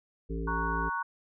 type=harmonic tone; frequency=55.8 Hz; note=A1; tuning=25 cents sharp; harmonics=1 / 3 / 5 / 7 / 8; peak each=-33 / -38 / -40 / -41 / -42 dBFS; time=0.29-0.9 s; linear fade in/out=20 ms
type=chord; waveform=sine; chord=F# major; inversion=first; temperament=equal; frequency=932.3 / 1108.7 / 1480 Hz; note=A#5 / C#6 / F#6; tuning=0 / 0 / 0 cents; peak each=-34 dBFS; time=0.47-1.03 s; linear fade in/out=10 ms
effects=none